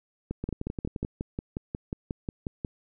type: two click trains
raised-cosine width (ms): 3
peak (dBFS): -19 / -18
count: 8 / 14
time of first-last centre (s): 0.44-1.049 / 0.31-2.648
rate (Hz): 11.5 / 5.56
effects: none